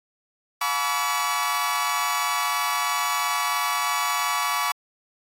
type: tone cluster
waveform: sawtooth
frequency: 714 / 855 / 977 / 1140 / 1324 Hz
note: F5 / A5 / B5 / C#6 / E6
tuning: +38 / -50 / -19 / +48 / +7 cents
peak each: -30 / -28 / -25 / -21 / -30 dBFS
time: 0.61-4.72 s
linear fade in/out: 5 ms
effects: AAC 48 kbps